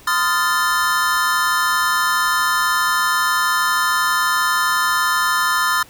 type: chord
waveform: square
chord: F dominant seventh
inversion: second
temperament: equal with one note detuned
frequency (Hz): 1026.7 / 1244.5 / 1396.9 / 1760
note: C6 / Eb6 / F6 / A6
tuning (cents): -33 / 0 / 0 / 0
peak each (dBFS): -22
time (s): 0.07-5.83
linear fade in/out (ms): 5
effects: pink hiss -45 dBFS RMS until 5.89 s